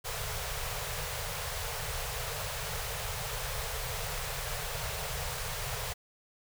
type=band-stop noise; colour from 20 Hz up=pink; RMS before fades=-36 dBFS; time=0.04-5.94 s; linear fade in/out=20 ms; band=160 to 420 Hz; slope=96 dB/octave; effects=none

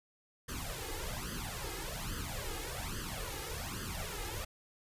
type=noise with flanger; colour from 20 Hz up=pink; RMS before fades=-40 dBFS; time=0.48-4.45 s; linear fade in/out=10 ms; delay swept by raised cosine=0.63 to 2.43 ms; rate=1.2 Hz; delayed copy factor=+0.85; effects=resampled to 32000 Hz

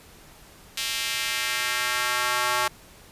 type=tone with high-pass filter sweep; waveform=square; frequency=123.47 Hz; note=B2; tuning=in tune; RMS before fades=-26 dBFS; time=0.77-2.68 s; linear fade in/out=5 ms; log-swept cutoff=3100 to 1000 Hz; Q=1.3; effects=pink hiss -50 dBFS RMS until 3.11 s + resampled to 32000 Hz

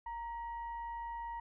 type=tone with frequency modulation; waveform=sine; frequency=932.3 Hz; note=A#5; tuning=in tune; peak=-39 dBFS; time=0.06-1.4 s; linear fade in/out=5 ms; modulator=987 Hz; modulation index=0.4; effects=none

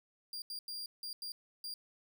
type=tone bursts at uneven times; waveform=40% pulse; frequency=4781 Hz; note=D8; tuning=30 cents sharp; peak=-39 dBFS; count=6; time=0.33-0.42 / 0.5-0.59 / 0.68-0.86 / 1.03-1.13 / 1.22-1.32 / 1.64-1.74 s; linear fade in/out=2 ms; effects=none

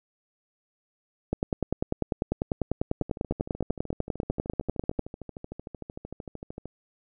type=two click trains; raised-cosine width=2 ms; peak=-24 / -12 dBFS; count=49 / 38; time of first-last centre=3.02-6.656 / 1.33-4.993 s; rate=13.2 / 10.1 Hz; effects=none

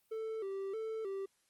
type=tone with vibrato; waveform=triangle; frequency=415.3 Hz; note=G#4; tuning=in tune; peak=-35 dBFS; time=0.11-1.26 s; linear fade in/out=10 ms; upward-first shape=square; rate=1.6 Hz; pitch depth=110 cents each way; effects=white hiss -75 dBFS RMS until 1.49 s + Opus 24 kbps

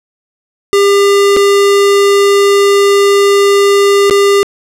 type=tone with dropouts; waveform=square; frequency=400.7 Hz; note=G4; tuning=38 cents sharp; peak=-6 dBFS; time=0.73-4.43 s; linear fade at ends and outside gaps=0 ms; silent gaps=1.365-1.369 / 4.098-4.109 s; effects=low-pass 10000 Hz 12 dB/octave

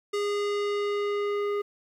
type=tone with low-pass filter sweep; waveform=square; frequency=409.7 Hz; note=G#4; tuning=24 cents flat; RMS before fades=-28 dBFS; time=0.13-1.62 s; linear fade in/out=10 ms; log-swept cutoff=7700 to 1700 Hz; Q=0.76; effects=10-bit

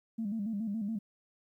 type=tone with vibrato; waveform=sine; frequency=212.9 Hz; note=G#3; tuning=43 cents sharp; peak=-31 dBFS; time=0.18-0.99 s; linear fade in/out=10 ms; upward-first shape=square; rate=7.1 Hz; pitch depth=98 cents each way; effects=tanh soft clip ceiling -27 dBFS + 12-bit

